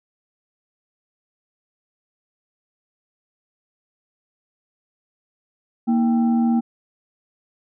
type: tone with frequency modulation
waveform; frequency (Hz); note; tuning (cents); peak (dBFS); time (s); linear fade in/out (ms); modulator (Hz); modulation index
sine; 233.8; A#3; +5; -15; 5.87-6.61; 20; 551; 0.44
effects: none